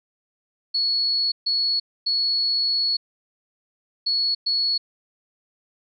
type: tone bursts at uneven times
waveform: sine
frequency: 4378 Hz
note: C#8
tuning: 22 cents flat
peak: -19 dBFS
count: 5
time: 0.74-1.32 / 1.46-1.8 / 2.06-2.97 / 4.06-4.35 / 4.46-4.78 s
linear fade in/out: 10 ms
effects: none